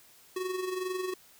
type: tone with amplitude modulation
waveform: square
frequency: 370 Hz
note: F#4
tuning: in tune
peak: -30 dBFS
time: 0.36-1.14 s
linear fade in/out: 5 ms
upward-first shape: sine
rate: 22.2 Hz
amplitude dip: 55%
effects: white hiss -58 dBFS RMS until 1.39 s